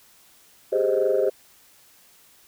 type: chord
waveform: sine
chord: Ab major seventh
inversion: third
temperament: equal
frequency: 392 / 415.3 / 523.3 / 622.3 Hz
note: G4 / Ab4 / C5 / Eb5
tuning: 0 / 0 / 0 / 0 cents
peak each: -23 / -24 / -22 / -25 dBFS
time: 0.72-1.3 s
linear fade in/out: 10 ms
effects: tanh soft clip ceiling -11 dBFS + white hiss -55 dBFS RMS until 2.47 s